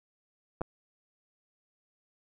clicks, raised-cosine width 1 ms, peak -25 / -17 dBFS, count 2, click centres 0.61 / 0.616 s, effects none

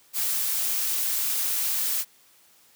blue noise, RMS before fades -26 dBFS, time 0.13-2.05 s, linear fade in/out 50 ms, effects white hiss -58 dBFS RMS until 2.75 s + high-pass 100 Hz 12 dB/octave

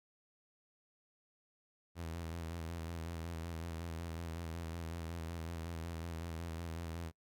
sawtooth tone with vibrato, 83.2 Hz, E2, 17 cents sharp, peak -37 dBFS, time 1.95-7.12 s, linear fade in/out 50 ms, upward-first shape square, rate 5.4 Hz, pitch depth 39 cents each way, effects noise-tail reverb RT60 0.1 s tail -24 dB re dry

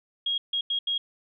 sine tone bursts at uneven times, 3277 Hz, G#7, 24 cents flat, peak -24 dBFS, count 4, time 0.26-0.38 / 0.53-0.61 / 0.7-0.79 / 0.87-0.98 s, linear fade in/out 5 ms, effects none

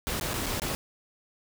pink noise with dropouts, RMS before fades -31 dBFS, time 0.07-0.75 s, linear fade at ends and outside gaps 0 ms, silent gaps 0.198-0.211 / 0.334-0.34 / 0.46-0.465 / 0.598-0.619 s, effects none

